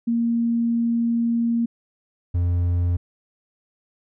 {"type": "tone pair in turn", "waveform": ["sine", "triangle"], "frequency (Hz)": [233.1, 87.59], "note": ["A#3", "F2"], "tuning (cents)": [0, 6], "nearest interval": "octave + perfect fourth", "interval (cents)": 1694, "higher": "first", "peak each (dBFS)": [-18, -16], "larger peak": "second", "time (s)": [[0.07, 1.66], [2.34, 2.97]], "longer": "first", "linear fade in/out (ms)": 10, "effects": []}